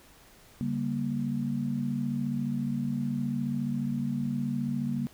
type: chord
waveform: sine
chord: G diminished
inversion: second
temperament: just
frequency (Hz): 141.12 / 196 / 235.2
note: Db3 / G3 / Bb3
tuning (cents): +31 / 0 / +16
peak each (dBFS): -33 / -34 / -30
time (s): 0.61-5.07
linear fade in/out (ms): 0
effects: pink hiss -56 dBFS RMS until 5.13 s